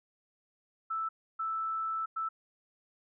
sine tone bursts at uneven times, 1318.5 Hz, E6, in tune, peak -31 dBFS, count 3, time 0.9-1.09 / 1.39-2.06 / 2.16-2.29 s, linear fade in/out 10 ms, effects none

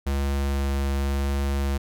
square tone with vibrato, 69.3 Hz, C#2, in tune, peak -23 dBFS, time 0.06-1.78 s, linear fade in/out 10 ms, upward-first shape triangle, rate 0.94 Hz, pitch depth 8 cents each way, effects none

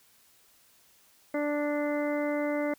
harmonic tone, 293.7 Hz, D4, in tune, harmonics 1 / 2 / 3 / 4 / 5 / 6 / 7, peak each -30 / -30 / -41 / -43 / -43 / -47 / -39 dBFS, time 1.34-2.74 s, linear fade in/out 5 ms, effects white hiss -62 dBFS RMS until 2.78 s

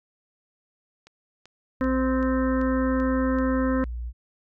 click train, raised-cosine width 0.2 ms, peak -31 dBFS, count 7, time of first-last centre 1.07-3.387 s, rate 2.59 Hz
sine tone, 59.4 Hz, A#1, 33 cents sharp, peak -29 dBFS, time 1.8-4.13 s, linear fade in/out 50 ms
harmonic tone, 260.1 Hz, C4, 10 cents flat, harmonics 1 / 2 / 4 / 5 / 6 / 7, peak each -22 / -28 / -34 / -36 / -38 / -39 dBFS, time 1.81-3.84 s, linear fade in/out 0 ms
effects none

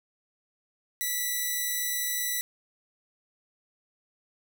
5% pulse tone, 1967 Hz, B6, 7 cents flat, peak -17 dBFS, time 1.01-2.41 s, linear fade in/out 0 ms, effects none

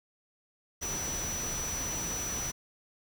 sine tone in noise, 5920 Hz, F#8, in tune, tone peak -34 dBFS, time 0.81-2.52 s, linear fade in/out 20 ms, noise pink, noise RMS -38 dBFS, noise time 0.81-2.52 s, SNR +1 dB, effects none

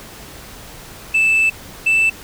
sine tone pair in turn, 2637 / 2648 Hz, E7 / E7, 0 / +7 cents, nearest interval unison, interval 7 cents, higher second, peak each -9 dBFS, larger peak neither, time 1.14-1.5 / 1.86-2.1 s, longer first, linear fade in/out 10 ms, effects tanh soft clip ceiling -10 dBFS + pink hiss -37 dBFS RMS until 2.23 s

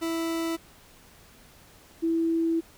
40% pulse / sine tone pair in turn, 329.6 / 329.6 Hz, E4 / E4, 0 / 0 cents, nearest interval unison, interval 0 cents, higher neither, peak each -26 / -22 dBFS, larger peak second, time 0.01-0.57 / 2.02-2.61 s, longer second, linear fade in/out 20 ms, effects pink hiss -54 dBFS RMS until 2.77 s

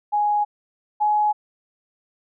sine tone pair in turn, 832 / 841.7 Hz, G#5 / G#5, +3 / +23 cents, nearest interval unison, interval 20 cents, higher second, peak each -17 / -16 dBFS, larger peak second, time 0.12-0.45 / 1-1.33 s, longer neither, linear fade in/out 20 ms, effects none

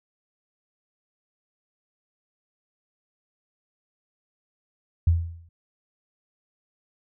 sine tone with exponential decay, 84 Hz, E2, 33 cents sharp, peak -13 dBFS, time 5.07-5.49 s, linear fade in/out 5 ms, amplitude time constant 91 ms, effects none

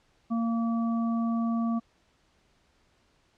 harmonic tone, 230 Hz, A#3, 23 cents flat, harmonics 1 / 3 / 5, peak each -25 / -38 / -38 dBFS, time 0.3-1.8 s, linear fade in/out 20 ms, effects pink hiss -67 dBFS RMS until 3.37 s + low-pass 6000 Hz 12 dB/octave

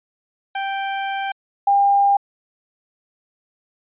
sawtooth / sine tone pair in turn, 784 / 800.9 Hz, G5 / G5, 0 / +37 cents, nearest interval unison, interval 37 cents, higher second, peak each -18 / -12 dBFS, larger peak second, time 0.55-1.32 / 1.67-2.17 s, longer first, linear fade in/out 5 ms, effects resampled to 8000 Hz

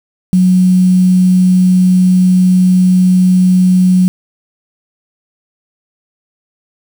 sine tone with quantisation, 183.4 Hz, F#3, 15 cents flat, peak -5 dBFS, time 0.33-4.08 s, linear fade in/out 0 ms, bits 5, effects none

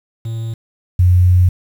triangle / sine tone pair in turn, 113.4 / 90.19 Hz, A#2 / F#2, -47 / -44 cents, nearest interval major third, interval 397 cents, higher first, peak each -18 / -7 dBFS, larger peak second, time 0.25-0.54 / 0.99-1.49 s, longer second, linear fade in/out 5 ms, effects 7-bit

